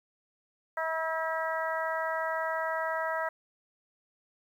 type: harmonic tone with a mistuned harmonic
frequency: 321.9 Hz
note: E4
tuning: 41 cents flat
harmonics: 2 / 3 / 4 / 5 / 6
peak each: -33 / -35 / -36 / -37 / -38 dBFS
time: 0.77-3.29 s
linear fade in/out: 5 ms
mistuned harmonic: 4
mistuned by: +16 cents
effects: 10-bit